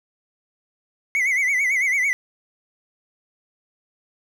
triangle tone with vibrato, 2118 Hz, C7, 21 cents sharp, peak -16 dBFS, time 1.15-2.13 s, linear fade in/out 0 ms, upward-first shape sine, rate 9 Hz, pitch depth 120 cents each way, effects 9-bit

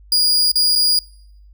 40% pulse tone with dropouts, 4868 Hz, D#8, 39 cents flat, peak -11 dBFS, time 0.12-0.99 s, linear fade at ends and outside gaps 2 ms, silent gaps 0.517-0.556 / 0.754-0.758 s, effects noise-tail reverb RT60 0.7 s tail -24 dB re dry + added 50 Hz sine -42 dBFS peak until 1.53 s

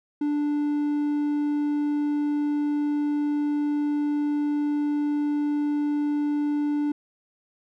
triangle tone, 293.7 Hz, D4, in tune, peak -20 dBFS, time 0.21-6.92 s, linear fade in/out 5 ms, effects none

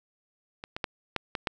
clicks, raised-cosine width 0.3 ms, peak -22 / -18 / -12 / -11 / -14 / -11 dBFS, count 6, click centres 0.639 / 0.765 / 0.842 / 1.163 / 1.352 / 1.472 s, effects none

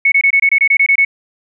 sine tone bursts, 2209 Hz, C#7, 7 cents flat, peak -7 dBFS, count 11, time 0.05-1.049 s, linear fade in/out 5 ms, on 69 ms, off 24 ms, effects none

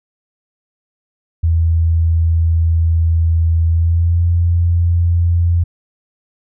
sine tone with pitch glide, 82.41 to 85.76 Hz, E2 to F2, 0 to -31 cents, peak -10 dBFS, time 1.43-5.64 s, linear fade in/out 10 ms, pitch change +69 cents, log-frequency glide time 3.68-4.22 s, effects none

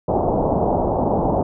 white low-pass noise, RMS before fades -19 dBFS, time 0.08-1.43 s, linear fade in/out 5 ms, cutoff 870 Hz, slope 48 dB/octave, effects none

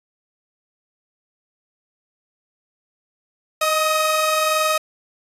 sawtooth tone pair together, 622 / 1265.4 Hz, D#5 / D#6, -1 / +29 cents, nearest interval octave, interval 1230 cents, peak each -16 dBFS, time 3.61-4.78 s, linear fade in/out 5 ms, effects resampled to 32000 Hz

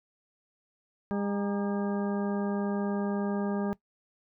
harmonic tone with a mistuned harmonic, 201.9 Hz, G#3, 49 cents flat, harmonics 1 / 2 / 3 / 4 / 5 / 6 / 8, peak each -29 / -35 / -39 / -41 / -43 / -45 / -47 dBFS, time 1.11-3.73 s, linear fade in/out 0 ms, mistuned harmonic 5, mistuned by -130 cents, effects noise-tail reverb RT60 0.1 s tail -19 dB re dry

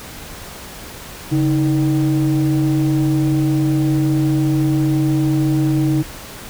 sine tone pair together, 140.2 / 314.1 Hz, C#3 / D#4, +20 / +16 cents, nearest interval octave + major second, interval 1396 cents, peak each -14 dBFS, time 1.31-6.03 s, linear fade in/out 20 ms, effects tanh soft clip ceiling -10 dBFS + pink hiss -34 dBFS RMS until 6.49 s

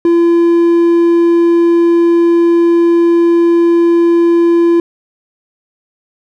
triangle tone, 340 Hz, F4, 46 cents flat, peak -4 dBFS, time 0.05-4.8 s, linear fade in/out 2 ms, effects none

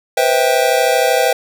square chord, C major seventh, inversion third, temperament just, 490.5 / 523.3 / 654.1 / 784.9 Hz, B4 / C5 / E5 / G5, -12 / 0 / -14 / +2 cents, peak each -18 dBFS, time 0.17-1.33 s, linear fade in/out 5 ms, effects none

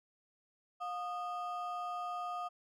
triangle ring-modulated tone, 973 Hz, B5, 26 cents flat, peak -32 dBFS, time 0.8-2.49 s, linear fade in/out 20 ms, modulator 260 Hz, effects none

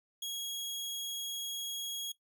sawtooth tone, 3308 Hz, G#7, 8 cents flat, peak -33 dBFS, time 0.22-2.12 s, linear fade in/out 5 ms, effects noise-tail reverb RT60 0.1 s tail -17 dB re dry

